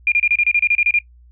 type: tone bursts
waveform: sine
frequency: 2410 Hz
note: D7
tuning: 44 cents sharp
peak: -11 dBFS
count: 12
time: 0.07-0.988 s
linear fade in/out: 2 ms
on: 49 ms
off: 30 ms
effects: noise-tail reverb RT60 0.1 s tail -20 dB re dry + added 60 Hz sine -44 dBFS peak until 1.31 s